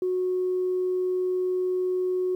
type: tone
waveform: sine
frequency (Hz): 366.9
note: F#4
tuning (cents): -15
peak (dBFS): -22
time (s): 0.02-2.35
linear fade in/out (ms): 2
effects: tanh soft clip ceiling -18 dBFS + 10-bit

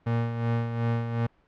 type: tone with tremolo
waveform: 35% pulse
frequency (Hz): 116.54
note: A#2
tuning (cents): 0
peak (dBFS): -21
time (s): 0.06-1.27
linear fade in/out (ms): 10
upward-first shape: sine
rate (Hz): 2.7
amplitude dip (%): 55
effects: pink hiss -64 dBFS RMS until 1.47 s + low-pass 2000 Hz 12 dB/octave

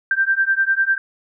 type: beating tone pair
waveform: sine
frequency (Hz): 1568 / 1578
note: G6 / G6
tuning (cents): 0 / +11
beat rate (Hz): 10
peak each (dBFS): -18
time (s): 0.11-0.98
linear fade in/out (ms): 2
effects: none

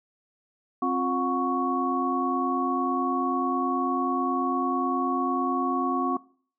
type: tone cluster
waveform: sine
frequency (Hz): 264 / 353.2 / 726 / 1112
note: C4 / F4 / F#5 / C#6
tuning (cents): +16 / +20 / -33 / +5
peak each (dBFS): -27 / -31 / -31 / -26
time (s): 0.82-6.17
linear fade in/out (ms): 5
effects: noise-tail reverb RT60 0.5 s tail -21 dB re dry

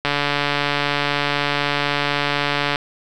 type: click train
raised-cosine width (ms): 0.3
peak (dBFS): -3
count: 391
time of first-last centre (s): 0.05-2.758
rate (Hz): 144
effects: none

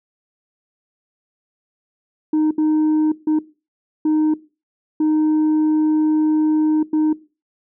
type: tone bursts at uneven times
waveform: sine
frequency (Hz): 309.1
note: D#4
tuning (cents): -11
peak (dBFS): -11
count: 6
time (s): 2.33-2.51 / 2.58-3.12 / 3.27-3.39 / 4.05-4.34 / 5-6.83 / 6.93-7.13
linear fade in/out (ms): 5
effects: noise-tail reverb RT60 0.3 s tail -19 dB re dry + tanh soft clip ceiling -13 dBFS

